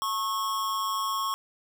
square tone with amplitude modulation, 1093 Hz, C#6, 25 cents flat, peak -25 dBFS, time 0.02-1.34 s, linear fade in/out 0 ms, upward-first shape sine, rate 201 Hz, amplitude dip 55%, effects none

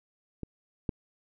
clicks, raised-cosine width 3 ms, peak -23 / -16 dBFS, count 2, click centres 0.433 / 0.892 s, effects none

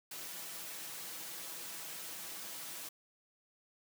white noise with comb filter, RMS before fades -45 dBFS, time 0.11-2.89 s, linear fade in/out 5 ms, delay 6.1 ms, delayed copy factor +0.55, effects high-pass 150 Hz 12 dB/octave

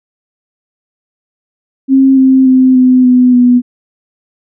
sine tone with pitch steps, 267.6 / 263.2 / 258.8 / 254.5 / 250.3 / 246.1 Hz, C4 / C4 / C4 / C4 / B3 / B3, +39 / +10 / -19 / -48 / +23 / -6 cents, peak -3 dBFS, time 1.88-3.62 s, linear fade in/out 50 ms, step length 290 ms, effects none

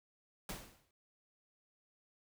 pink noise with exponential decay, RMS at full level -41 dBFS, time 0.49-0.91 s, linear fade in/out 2 ms, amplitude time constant 90 ms, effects none

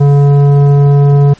triangle tone with tanh clipping, 142.3 Hz, C#3, 46 cents sharp, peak -5 dBFS, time 0-1.34 s, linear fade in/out 10 ms, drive 16 dB, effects pink hiss -41 dBFS RMS until 1.39 s + MP3 32 kbps

